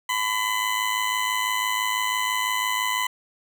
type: tone with amplitude modulation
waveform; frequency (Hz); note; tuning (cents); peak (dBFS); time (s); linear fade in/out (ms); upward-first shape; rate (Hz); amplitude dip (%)
20% pulse; 1007; B5; +33; -15; 0.09-3.07; 5; sine; 106; 55
effects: none